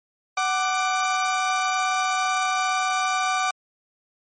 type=tone pair together; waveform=30% pulse; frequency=748.5 / 1181 Hz; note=F#5 / D6; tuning=+20 / +9 cents; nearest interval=minor sixth; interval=789 cents; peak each=-21 dBFS; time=0.37-3.51 s; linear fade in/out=5 ms; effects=MP3 32 kbps